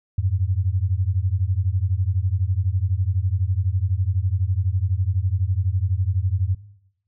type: beating tone pair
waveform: sine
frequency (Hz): 88.4 / 100.4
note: F2 / G2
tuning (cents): +22 / +42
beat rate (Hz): 12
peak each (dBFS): -21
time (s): 0.18-6.55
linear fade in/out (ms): 5
effects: noise-tail reverb RT60 0.8 s tail -18 dB re dry